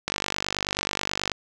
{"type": "click train", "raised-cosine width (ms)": 0.2, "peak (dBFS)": -7, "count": 62, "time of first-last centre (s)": [0.08, 1.317], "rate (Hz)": 49.3, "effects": []}